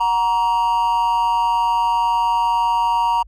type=tone with amplitude modulation; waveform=triangle; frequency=940 Hz; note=A#5; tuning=14 cents sharp; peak=-10 dBFS; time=0-3.23 s; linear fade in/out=10 ms; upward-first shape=sine; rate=202 Hz; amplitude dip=65%; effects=added 50 Hz sine -41 dBFS peak until 3.27 s + AAC 64 kbps